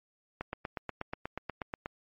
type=click train; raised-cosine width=0.5 ms; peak=-20 dBFS; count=13; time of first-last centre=0.41-1.859 s; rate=8.28 Hz; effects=MP3 32 kbps